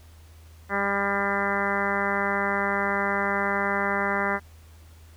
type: harmonic tone with a mistuned harmonic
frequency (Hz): 199.4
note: G3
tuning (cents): +30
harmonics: 1 / 2 / 3 / 4 / 5 / 6 / 7 / 8 / 9 / 10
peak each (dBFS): -32 / -32 / -32 / -32 / -32 / -32 / -32 / -32 / -32 / -32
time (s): 0.69-4.4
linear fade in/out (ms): 50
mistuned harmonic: 10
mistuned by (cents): +17
effects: added 80 Hz sine -47 dBFS peak until 5.16 s + pink hiss -57 dBFS RMS until 5.16 s